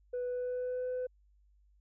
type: tone with pitch glide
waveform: sine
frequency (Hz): 493.9 to 504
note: B4 to B4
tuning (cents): 0 to +35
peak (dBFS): -31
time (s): 0.13-1.07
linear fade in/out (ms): 10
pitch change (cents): +35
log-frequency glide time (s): 0.26-0.88
effects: tanh soft clip ceiling -31 dBFS + added 50 Hz sine -63 dBFS peak until 1.8 s